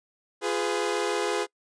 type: chord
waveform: sawtooth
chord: F diminished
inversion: none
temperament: equal with one note detuned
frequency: 349.2 / 415.3 / 501.4 Hz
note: F4 / Ab4 / Cb5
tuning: 0 / 0 / +26 cents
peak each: -27 / -24 / -27 dBFS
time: 0.41-1.47 s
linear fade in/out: 50 ms
effects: noise-tail reverb RT60 0.1 s tail -25 dB re dry + resampled to 22050 Hz